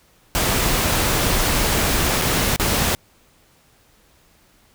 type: noise with dropouts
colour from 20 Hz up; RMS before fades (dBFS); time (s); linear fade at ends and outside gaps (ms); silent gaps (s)
pink; -19; 0.35-2.95; 0; 2.215-2.22 / 2.561-2.598
effects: pink hiss -56 dBFS RMS until 4.74 s